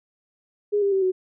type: tone with pitch steps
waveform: sine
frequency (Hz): 412.9 / 398.8 / 385.2 / 372.1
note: G#4 / G4 / G4 / F#4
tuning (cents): -10 / +30 / -30 / +10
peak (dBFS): -18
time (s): 0.72-1.12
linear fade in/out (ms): 20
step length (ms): 100
effects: none